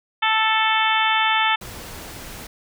harmonic tone, 440 Hz, A4, in tune, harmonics 2 / 3 / 4 / 5 / 6 / 7 / 8, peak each -21 / -23 / -24 / -25 / -26 / -26 / -27 dBFS, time 0.22-1.56 s, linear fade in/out 10 ms
pink noise, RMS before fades -36 dBFS, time 1.61-2.47 s, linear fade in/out 5 ms
effects none

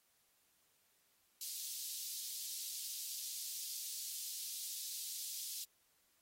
pink high-pass noise, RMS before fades -45 dBFS, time 1.41-5.64 s, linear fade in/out 2 ms, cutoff 4100 Hz, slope 24 dB/octave, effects white hiss -75 dBFS RMS until 6.21 s + AAC 48 kbps

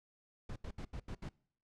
brown noise bursts at uneven times, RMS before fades -43 dBFS, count 6, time 0.49-0.56 / 0.64-0.71 / 0.78-0.85 / 0.93-1 / 1.08-1.15 / 1.22-1.29 s, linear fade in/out 5 ms, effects noise-tail reverb RT60 0.6 s tail -24 dB re dry + low-pass 7000 Hz 12 dB/octave

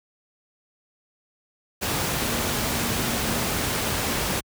sine tone in noise, 235.4 Hz, A#3, 17 cents sharp, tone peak -33 dBFS, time 2.21-3.46 s, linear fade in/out 20 ms, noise pink, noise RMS -25 dBFS, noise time 1.81-4.41 s, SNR -11 dB, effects high-pass 60 Hz 12 dB/octave

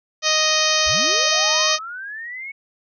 harmonic tone, 622.3 Hz, D#5, in tune, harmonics 1 / 2 / 3 / 4 / 5 / 6 / 7 / 8 / 9 / 10, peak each -25 / -25 / -25 / -25 / -25 / -25 / -25 / -25 / -25 / -25 dBFS, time 0.22-1.79 s, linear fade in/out 50 ms
sine linear sweep, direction up, 41.2 to 2227 Hz, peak -29 dBFS, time 0.86-2.52 s, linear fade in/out 10 ms
effects none

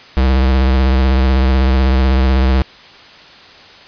square tone with vibrato, 65.41 Hz, C2, in tune, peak -10 dBFS, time 0.17-2.62 s, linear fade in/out 0 ms, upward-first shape sine, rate 16 Hz, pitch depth 50 cents each way, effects white hiss -39 dBFS RMS until 3.87 s + resampled to 11025 Hz

